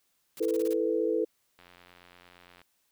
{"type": "noise bursts", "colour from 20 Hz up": "white", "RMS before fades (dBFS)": -45, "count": 7, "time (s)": [0.37, 0.733], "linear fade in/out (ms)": 0, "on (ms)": 27, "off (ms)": 29}
{"type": "chord", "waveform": "sine", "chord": "E suspended fourth", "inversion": "none", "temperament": "just", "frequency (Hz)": [329.6, 439.5, 494.4], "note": ["E4", "A4", "B4"], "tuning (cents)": [0, -2, 2], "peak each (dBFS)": [-30, -28, -30], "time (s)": [0.4, 1.25], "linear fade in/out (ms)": 10}
{"type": "click train", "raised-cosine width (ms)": 0.3, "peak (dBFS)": -37, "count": 92, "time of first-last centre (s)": [1.59, 2.616], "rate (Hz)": 88.7}
{"effects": ["white hiss -73 dBFS RMS until 2.91 s"]}